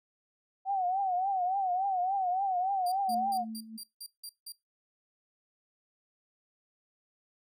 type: tone with vibrato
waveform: sine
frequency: 753 Hz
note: F#5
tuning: 30 cents sharp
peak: -27 dBFS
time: 0.65-3.45 s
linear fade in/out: 50 ms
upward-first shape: triangle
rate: 3.5 Hz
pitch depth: 120 cents each way
type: tone bursts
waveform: 20% pulse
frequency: 4739 Hz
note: D8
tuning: 15 cents sharp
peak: -35 dBFS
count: 8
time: 2.86-4.522 s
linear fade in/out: 5 ms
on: 59 ms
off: 170 ms
type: tone with tremolo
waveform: sine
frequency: 222 Hz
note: A3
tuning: 16 cents sharp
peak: -36 dBFS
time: 3.08-3.78 s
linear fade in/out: 20 ms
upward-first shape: sine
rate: 3 Hz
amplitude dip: 70%
effects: noise-tail reverb RT60 0.2 s tail -22 dB re dry